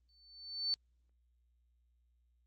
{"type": "tone with exponential growth", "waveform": "sine", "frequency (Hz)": 4500, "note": "C#8", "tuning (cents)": 25, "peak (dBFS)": -29, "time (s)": [0.09, 0.74], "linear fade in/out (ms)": 0, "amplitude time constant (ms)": 140, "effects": ["added 60 Hz sine -70 dBFS peak until 2.46 s", "Opus 32 kbps"]}